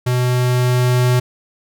square tone with level ramp, 124.7 Hz, B2, 17 cents sharp, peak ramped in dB -15 to -12 dBFS, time 0.06-1.2 s, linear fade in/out 10 ms, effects none

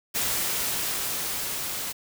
white noise with level ramp, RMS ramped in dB -26 to -32 dBFS, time 0.14-1.93 s, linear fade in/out 20 ms, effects none

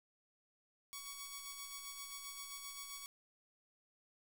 5% pulse tone with tremolo, 1121 Hz, C#6, 19 cents sharp, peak -33 dBFS, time 0.93-3.06 s, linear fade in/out 0 ms, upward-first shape sine, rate 7.6 Hz, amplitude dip 35%, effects 10-bit

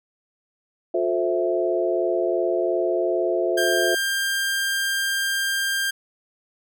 sine chord, F major seventh, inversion none, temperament equal with one note detuned, 357.4 / 440 / 523.3 / 659.3 Hz, F4 / A4 / C5 / E5, +40 / 0 / 0 / 0 cents, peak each -23 / -28 / -27 / -24 dBFS, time 0.94-3.95 s, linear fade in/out 5 ms
sawtooth tone, 1594 Hz, G6, 28 cents sharp, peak -18 dBFS, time 3.57-5.91 s, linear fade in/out 10 ms
effects none

